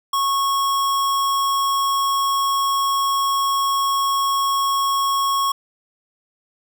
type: tone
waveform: square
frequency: 1100 Hz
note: C#6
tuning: 14 cents flat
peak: -18 dBFS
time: 0.13-5.52 s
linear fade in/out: 5 ms
effects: none